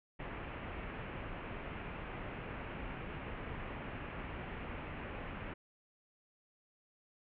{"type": "low-pass noise", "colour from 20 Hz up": "pink", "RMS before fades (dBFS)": -44, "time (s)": [0.19, 5.54], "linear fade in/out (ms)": 10, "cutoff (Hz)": 2800, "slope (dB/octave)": 48, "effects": []}